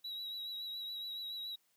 triangle tone with vibrato, 3882 Hz, B7, 31 cents flat, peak -39 dBFS, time 0.04-1.56 s, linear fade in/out 10 ms, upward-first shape sine, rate 7.1 Hz, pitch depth 30 cents each way, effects white hiss -75 dBFS RMS until 1.76 s + high-pass 100 Hz 12 dB/octave

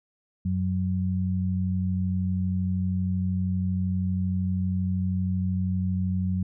sine tone pair together, 92.5 / 185.24 Hz, F#2 / F#3, 0 / +2 cents, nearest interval octave, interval 1202 cents, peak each -26 dBFS, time 0.45-6.43 s, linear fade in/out 5 ms, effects none

